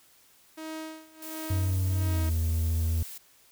sawtooth tone with tremolo, 316.4 Hz, D#4, 29 cents sharp, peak -31 dBFS, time 0.57-2.3 s, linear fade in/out 10 ms, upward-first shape sine, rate 1.4 Hz, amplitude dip 90%
blue noise, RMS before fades -42 dBFS, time 1.22-3.18 s, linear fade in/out 5 ms
triangle tone with pitch glide, 93 to 81.43 Hz, F#2 to E2, +9 to -21 cents, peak -22 dBFS, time 1.5-3.03 s, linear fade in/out 5 ms, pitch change -230 cents, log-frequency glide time 2.04-2.27 s
effects white hiss -60 dBFS RMS until 3.51 s

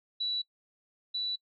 sine tone pair in turn, 3939 / 3953 Hz, B7 / B7, -5 / +1 cents, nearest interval unison, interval 6 cents, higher second, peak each -29 / -30 dBFS, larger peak first, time 0.2-0.42 / 1.14-1.36 s, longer neither, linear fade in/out 10 ms, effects noise-tail reverb RT60 0.1 s tail -24 dB re dry

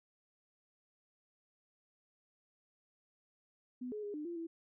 sine tone with pitch steps, 249.9 / 423 / 410.9 / 300.5 / 343.5 / 331.3 Hz, B3 / G#4 / G#4 / D4 / F4 / E4, +21 / +32 / -18 / +40 / -29 / +9 cents, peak -39 dBFS, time 3.81-4.47 s, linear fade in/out 10 ms, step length 110 ms, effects none

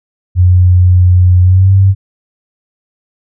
sine tone with pitch glide, 90.3 to 96.78 Hz, F#2 to G2, -42 to -22 cents, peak -3 dBFS, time 0.35-1.95 s, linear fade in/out 50 ms, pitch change +120 cents, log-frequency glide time 1.42-1.72 s, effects none

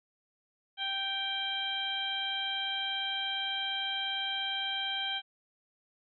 harmonic tone with a mistuned harmonic, 782 Hz, G5, 4 cents flat, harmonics 1 / 2 / 3 / 4 / 5, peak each -40 / -39 / -42 / -33 / -43 dBFS, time 0.77-5.22 s, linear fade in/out 50 ms, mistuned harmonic 4, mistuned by +20 cents, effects none

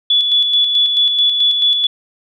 sine tone with tremolo, 3429 Hz, A7, 45 cents flat, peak -9 dBFS, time 0.1-1.87 s, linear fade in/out 5 ms, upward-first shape square, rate 4.6 Hz, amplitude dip 40%, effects none

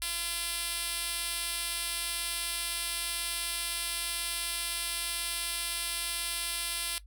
5% pulse tone with band-pass filter, 341 Hz, F4, 41 cents flat, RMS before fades -34 dBFS, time 0.02-6.98 s, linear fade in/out 0 ms, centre 9500 Hz, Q 0.76, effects noise-tail reverb RT60 0.1 s tail -17 dB re dry + added 50 Hz sine -49 dBFS peak until 7.06 s

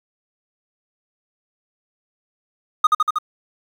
triangle tone with echo, 1238 Hz, D#6, 9 cents flat, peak -7 dBFS, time 2.84-2.87 s, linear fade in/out 5 ms, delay 79 ms, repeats 4, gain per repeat -2 dB, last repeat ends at 3.186 s, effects 8-bit

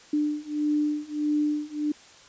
sine beating tone pair, 297.5 / 299.1 Hz, D4 / D4, +22 / +32 cents, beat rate 1.6 Hz, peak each -27 / -26 dBFS, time 0.13-1.92 s, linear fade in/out 5 ms, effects white hiss -51 dBFS RMS until 2.28 s + resampled to 16000 Hz

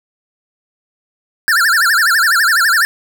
square tone with vibrato, 1568 Hz, G6, in tune, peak -10 dBFS, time 1.48-2.85 s, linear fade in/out 0 ms, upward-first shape sine, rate 12 Hz, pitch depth 260 cents each way, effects none

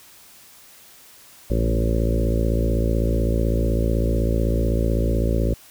harmonic tone with a mistuned harmonic, 55.9 Hz, A1, 28 cents sharp, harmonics 1 / 2 / 3 / 4 / 5 / 6 / 7 / 8 / 9 / 10, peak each -20 / -25 / -31 / -28 / -32 / -30 / -31 / -33 / -32 / -31 dBFS, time 1.5-5.54 s, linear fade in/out 5 ms, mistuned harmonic 2, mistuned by +32 cents, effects white hiss -48 dBFS RMS until 5.7 s

